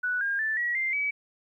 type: tone with pitch steps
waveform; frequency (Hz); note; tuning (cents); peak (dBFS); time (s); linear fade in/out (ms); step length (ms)
sine; 1480 / 1614 / 1760 / 1919.3 / 2093 / 2282; F#6 / G#6 / A6 / B6 / C7 / C#7; 0 / -50 / 0 / -50 / 0 / +50; -25; 0.03-1.11; 10; 180
effects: 11-bit